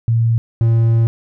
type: tone pair in turn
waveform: sine / triangle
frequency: 115.1 / 114.58 Hz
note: A#2 / A#2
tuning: -22 / -29 cents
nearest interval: unison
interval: 7 cents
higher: first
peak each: -11 / -8 dBFS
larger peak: second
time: 0.08-0.38 / 0.61-1.07 s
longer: second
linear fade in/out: 0 ms
effects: none